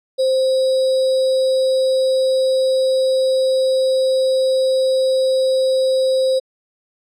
sine tone with sample-and-hold, 523.3 Hz, C5, in tune, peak -13 dBFS, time 0.18-6.4 s, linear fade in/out 20 ms, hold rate 4410 Hz, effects low-pass 7000 Hz 12 dB/octave

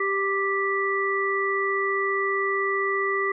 harmonic tone, 392.8 Hz, G4, 4 cents sharp, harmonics 1 / 3 / 5, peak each -26 / -27 / -26 dBFS, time 0-3.32 s, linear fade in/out 5 ms, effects none

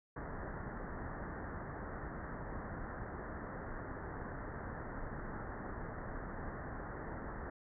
pink low-pass noise, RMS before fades -44 dBFS, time 0.16-7.5 s, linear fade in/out 5 ms, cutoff 1900 Hz, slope 96 dB/octave, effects none

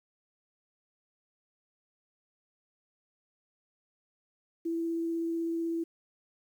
sine tone with vibrato, 332.4 Hz, E4, 15 cents sharp, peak -29 dBFS, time 4.65-5.84 s, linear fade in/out 10 ms, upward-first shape sine, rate 16 Hz, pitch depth 8 cents each way, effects 10-bit

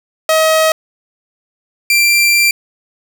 sawtooth tone pair in turn, 635 / 2362 Hz, D#5 / D7, +35 / +9 cents, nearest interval octave + major seventh, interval 2274 cents, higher second, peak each -5 dBFS, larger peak neither, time 0.29-0.72 / 1.9-2.51 s, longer second, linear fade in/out 2 ms, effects none

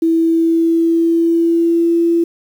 sine tone with pitch glide, 328.4 to 337.4 Hz, E4 to E4, -6 to +40 cents, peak -10 dBFS, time 0.02-2.24 s, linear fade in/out 5 ms, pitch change +46 cents, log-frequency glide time 0.17-1.96 s, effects 7-bit

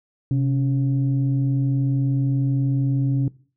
sine tone pair together, 131.76 / 280 Hz, C3 / C#4, +12 / +18 cents, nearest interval octave + minor second, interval 1306 cents, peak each -17 / -24 dBFS, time 0.31-3.28 s, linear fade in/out 2 ms, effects noise-tail reverb RT60 0.4 s tail -21 dB re dry + tanh soft clip ceiling -12 dBFS

